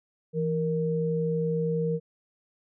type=tone pair together; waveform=sine; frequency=165.12 / 466.2 Hz; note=E3 / A#4; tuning=+3 / 0 cents; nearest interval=octave + tritone; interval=1797 cents; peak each=-27 dBFS; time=0.33-2 s; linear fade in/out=50 ms; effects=none